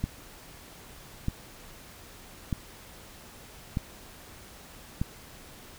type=click train; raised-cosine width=5 ms; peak=-15 dBFS; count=5; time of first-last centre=0.04-5.015 s; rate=0.804 Hz; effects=pink hiss -49 dBFS RMS until 5.78 s